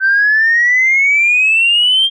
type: exponential sweep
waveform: sine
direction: up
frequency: 1535 to 3216 Hz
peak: -7 dBFS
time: 0-2.1 s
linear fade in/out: 50 ms
effects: tanh soft clip ceiling -4 dBFS